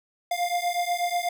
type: beating tone pair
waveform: square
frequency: 698.5 / 706.7 Hz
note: F5 / F5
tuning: 0 / +20 cents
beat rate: 8.2 Hz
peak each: -28 dBFS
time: 0.31-1.29 s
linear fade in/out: 5 ms
effects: none